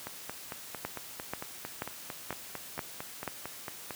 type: two click trains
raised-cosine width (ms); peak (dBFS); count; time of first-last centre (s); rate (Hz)
0.5; -18 / -22; 6 / 18; 0.85-3.277 / 0.07-3.907; 2.06 / 4.43
effects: white hiss -46 dBFS RMS until 3.95 s + high-pass 80 Hz 12 dB/octave